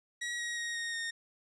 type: tone with pitch steps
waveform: sawtooth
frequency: 1912 / 1894.4 / 1877 / 1859.7 / 1842.6 Hz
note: A#6 / A#6 / A#6 / A#6 / A#6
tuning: +43 / +27 / +11 / -5 / -21 cents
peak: -31 dBFS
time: 0.21-1.11 s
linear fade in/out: 10 ms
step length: 180 ms
effects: resampled to 22050 Hz